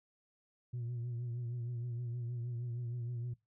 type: tone with vibrato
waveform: sine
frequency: 120 Hz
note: B2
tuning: 49 cents flat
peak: -35 dBFS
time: 0.73-3.34 s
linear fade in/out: 10 ms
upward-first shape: triangle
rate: 6.4 Hz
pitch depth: 60 cents each way
effects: noise-tail reverb RT60 0.2 s tail -20 dB re dry + tanh soft clip ceiling -35 dBFS